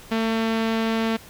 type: tone with low-pass filter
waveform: sawtooth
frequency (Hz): 224.6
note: A3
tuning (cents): +36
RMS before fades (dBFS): -23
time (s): 0.11-1.17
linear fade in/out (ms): 10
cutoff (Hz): 3600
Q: 1.2
effects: pink hiss -45 dBFS RMS until 1.29 s